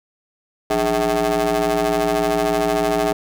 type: ring-modulated tone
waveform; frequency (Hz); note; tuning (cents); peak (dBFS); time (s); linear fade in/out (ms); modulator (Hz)
25% pulse; 116.54; A#2; 0; -10; 0.7-3.13; 5; 531
effects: none